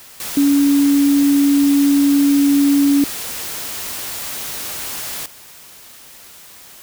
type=tone in noise; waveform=sine; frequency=282.7 Hz; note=C#4; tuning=34 cents sharp; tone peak=-10 dBFS; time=0.37-3.04 s; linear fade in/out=2 ms; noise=white; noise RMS=-27 dBFS; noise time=0.2-5.26 s; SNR=+14 dB; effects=white hiss -41 dBFS RMS until 6.82 s